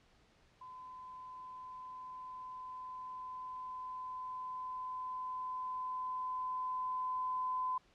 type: tone with level ramp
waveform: sine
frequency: 1017 Hz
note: C6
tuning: 50 cents flat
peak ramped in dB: -48 to -33 dBFS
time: 0.61-7.78 s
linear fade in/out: 5 ms
effects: pink hiss -68 dBFS RMS until 7.94 s + low-pass 5000 Hz 12 dB/octave